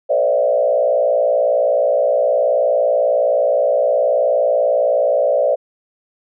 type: tone with frequency modulation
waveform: sine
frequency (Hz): 582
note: D5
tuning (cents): -16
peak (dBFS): -12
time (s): 0.09-5.56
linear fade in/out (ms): 20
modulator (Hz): 59.4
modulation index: 1.4
effects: none